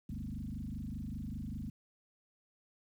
sine tone with frequency modulation, 146.6 Hz, D3, 3 cents flat, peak -38 dBFS, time 0.09-1.7 s, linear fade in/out 5 ms, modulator 25.1 Hz, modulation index 4.1, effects 11-bit

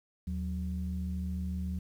sine tone pair together, 77.11 / 183.4 Hz, D#2 / F#3, -15 / -15 cents, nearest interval octave + minor third, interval 1500 cents, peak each -33 / -35 dBFS, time 0.27-1.79 s, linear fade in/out 5 ms, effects tanh soft clip ceiling -25 dBFS + 10-bit

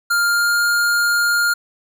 square tone with pitch glide, 1400 to 1410.6 Hz, F6 to F6, +4 to +17 cents, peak -15 dBFS, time 0.1-1.54 s, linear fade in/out 10 ms, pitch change +13 cents, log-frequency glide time 0.21-0.63 s, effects none

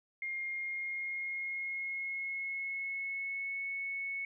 sine tone with pitch glide, 2126 to 2207 Hz, C7 to C#7, +27 to -8 cents, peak -35 dBFS, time 0.22-4.25 s, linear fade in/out 2 ms, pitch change +65 cents, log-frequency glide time 0.48-3.64 s, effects none

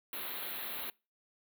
white band-stop noise, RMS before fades -40 dBFS, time 0.13-0.9 s, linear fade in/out 2 ms, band 4200 to 11000 Hz, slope 96 dB/octave, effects noise-tail reverb RT60 0.3 s tail -25 dB re dry + high-pass 200 Hz 12 dB/octave

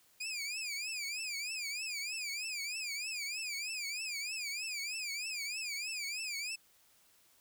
20% pulse tone with vibrato, 2425 Hz, D#7, 45 cents flat, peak -32 dBFS, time 0.2-6.56 s, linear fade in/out 10 ms, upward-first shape triangle, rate 3.2 Hz, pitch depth 180 cents each way, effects white hiss -67 dBFS RMS until 7.4 s

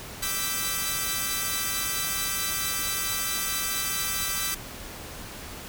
5% pulse chord, E minor seventh, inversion third, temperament equal with one note detuned, 1174.7 / 1318.5 / 1561.7 / 1975.5 Hz, D6 / E6 / G6 / B6, 0 / 0 / -7 / 0 cents, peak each -21 dBFS, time 0.22-4.55 s, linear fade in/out 10 ms, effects pink hiss -40 dBFS RMS until 5.68 s

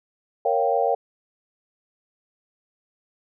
sine chord, G half-diminished seventh, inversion first, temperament equal, 466.2 / 554.4 / 698.5 / 784 Hz, Bb4 / Db5 / F5 / G5, 0 / 0 / 0 / 0 cents, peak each -24 dBFS, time 0.45-0.95 s, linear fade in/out 5 ms, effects none

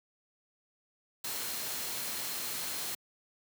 sine tone in noise, 4185 Hz, C8, in tune, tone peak -47 dBFS, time 1.24-2.95 s, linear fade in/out 5 ms, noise white, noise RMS -37 dBFS, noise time 1.24-2.95 s, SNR -13 dB, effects high-pass 100 Hz 12 dB/octave

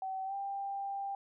sine tone with pitch glide, 763 to 792.2 Hz, G5 to G5, -47 to +18 cents, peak -35 dBFS, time 0.02-1.15 s, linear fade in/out 2 ms, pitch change +65 cents, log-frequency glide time 0.25-0.34 s, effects none

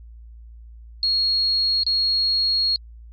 sine tone with dropouts, 4300 Hz, C8, 47 cents sharp, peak -17 dBFS, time 1.03-2.76 s, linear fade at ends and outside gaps 1 ms, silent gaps 1.834-1.865 s, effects added 57 Hz sine -39 dBFS peak until 3.12 s + MP3 32 kbps

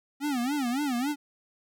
square tone with vibrato, 265.5 Hz, C4, 25 cents sharp, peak -27 dBFS, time 0.2-1.16 s, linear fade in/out 50 ms, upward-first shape sine, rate 3.6 Hz, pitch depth 200 cents each way, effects none

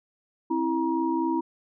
sine tone cluster, 265 / 328.9 / 949 Hz, C4 / E4 / A#5, +22 / -4 / +31 cents, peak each -29 / -25 / -29 dBFS, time 0.5-1.41 s, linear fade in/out 10 ms, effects none

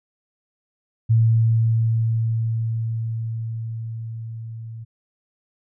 sine tone with level ramp, 113.3 Hz, A#2, 49 cents flat, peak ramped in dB -12 to -32 dBFS, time 1.09-4.85 s, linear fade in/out 20 ms, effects none

